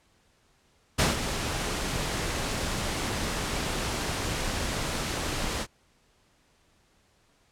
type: noise with ADSR envelope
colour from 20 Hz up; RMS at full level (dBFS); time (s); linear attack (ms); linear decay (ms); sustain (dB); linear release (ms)
pink; -21; 0.98-5.67; 16; 160; -9; 56
effects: pink hiss -65 dBFS RMS until 7.51 s + low-pass 9000 Hz 12 dB/octave